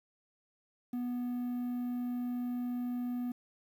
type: tone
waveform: triangle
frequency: 245.3 Hz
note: B3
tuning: 12 cents flat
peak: -31 dBFS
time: 0.93-3.32 s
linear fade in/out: 5 ms
effects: 10-bit